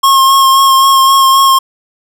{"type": "tone with vibrato", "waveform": "square", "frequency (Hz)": 1078, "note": "C#6", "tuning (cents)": -49, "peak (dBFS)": -5, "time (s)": [0.03, 1.59], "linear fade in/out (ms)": 10, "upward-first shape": "sine", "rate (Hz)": 3.8, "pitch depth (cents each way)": 19, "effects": []}